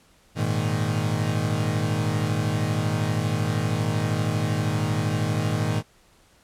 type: chord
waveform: 35% pulse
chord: Ab suspended second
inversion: none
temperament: equal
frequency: 103.83 / 116.54 / 155.56 Hz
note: Ab2 / Bb2 / Eb3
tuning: 0 / 0 / 0 cents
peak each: -25 dBFS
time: 0.35-5.83 s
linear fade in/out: 50 ms
effects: pink hiss -58 dBFS RMS until 6.43 s + low-pass 11000 Hz 12 dB/octave